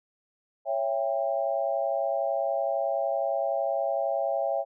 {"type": "chord", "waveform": "sine", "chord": "C# diminished", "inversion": "none", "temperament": "just", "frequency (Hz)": [554.4, 665.2, 798.3], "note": ["C#5", "E5", "G5"], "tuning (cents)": [0, 16, 31], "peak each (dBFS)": [-29, -28, -31], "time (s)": [0.65, 4.65], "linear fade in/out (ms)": 50, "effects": []}